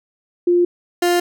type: tone pair in turn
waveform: sine / 30% pulse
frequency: 351 / 351 Hz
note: F4 / F4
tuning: +9 / +9 cents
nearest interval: unison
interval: 0 cents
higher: neither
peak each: -11 / -11 dBFS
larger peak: neither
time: 0.47-0.65 / 1.02-1.2 s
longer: neither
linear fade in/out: 5 ms
effects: none